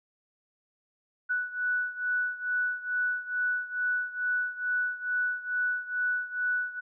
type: beating tone pair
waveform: sine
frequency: 1480 / 1482.3 Hz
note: F#6 / F#6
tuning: 0 / +3 cents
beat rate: 2.3 Hz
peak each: -29 / -32 dBFS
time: 1.29-6.81 s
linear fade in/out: 20 ms
effects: none